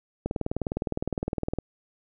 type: click train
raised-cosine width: 2 ms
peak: -14 dBFS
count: 27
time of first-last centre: 0.26-1.587 s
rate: 19.6 Hz
effects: none